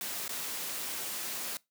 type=noise with dropouts; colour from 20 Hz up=white; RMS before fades=-37 dBFS; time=0.01-1.57 s; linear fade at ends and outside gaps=1 ms; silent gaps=0.28-0.292 s; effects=noise-tail reverb RT60 0.2 s tail -22 dB re dry + high-pass 150 Hz 12 dB/octave